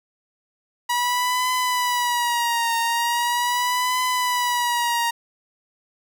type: tone with vibrato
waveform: sawtooth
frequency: 966 Hz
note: B5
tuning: 39 cents flat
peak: -16 dBFS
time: 0.89-5.11 s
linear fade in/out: 10 ms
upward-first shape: triangle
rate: 0.4 Hz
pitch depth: 79 cents each way
effects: none